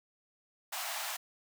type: high-pass noise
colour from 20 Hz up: pink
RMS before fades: -38 dBFS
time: 0.72-1.17 s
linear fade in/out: 10 ms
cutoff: 640 Hz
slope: 96 dB/octave
effects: none